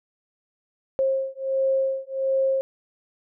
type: beating tone pair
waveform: sine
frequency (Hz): 534 / 535.4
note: C5 / C5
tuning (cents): +35 / +40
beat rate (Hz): 1.4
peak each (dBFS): -24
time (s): 0.99-2.61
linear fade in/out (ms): 0
effects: none